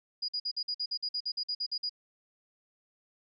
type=tone bursts; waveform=sine; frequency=4893 Hz; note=D#8; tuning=30 cents flat; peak=-30 dBFS; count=15; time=0.22-1.895 s; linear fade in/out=10 ms; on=65 ms; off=50 ms; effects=none